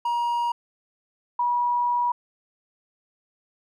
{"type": "tone pair in turn", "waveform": ["triangle", "sine"], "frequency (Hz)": [950, 967.2], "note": ["A#5", "B5"], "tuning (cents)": [33, -36], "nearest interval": "unison", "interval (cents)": 31, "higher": "second", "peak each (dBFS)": -20, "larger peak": "neither", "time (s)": [[0.05, 0.52], [1.39, 2.12]], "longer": "second", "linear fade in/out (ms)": 5, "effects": []}